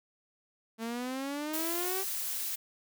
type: exponential sweep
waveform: sawtooth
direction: up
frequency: 222.6 to 392 Hz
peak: -30 dBFS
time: 0.78-2.05 s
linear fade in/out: 50 ms
type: noise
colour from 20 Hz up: blue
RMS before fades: -35 dBFS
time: 1.53-2.56 s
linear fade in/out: 10 ms
effects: none